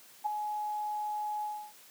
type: tone with ADSR envelope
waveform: sine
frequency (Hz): 842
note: G#5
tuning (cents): +24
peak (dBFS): -25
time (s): 0.24-1.73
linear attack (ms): 22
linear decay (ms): 8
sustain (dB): -7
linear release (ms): 300
effects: white hiss -56 dBFS RMS until 1.9 s + high-pass 150 Hz 12 dB/octave